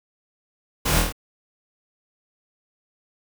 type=noise with echo; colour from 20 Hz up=pink; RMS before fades=-23 dBFS; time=0.85-1 s; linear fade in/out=10 ms; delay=25 ms; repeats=5; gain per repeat=-2 dB; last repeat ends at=1.125 s; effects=none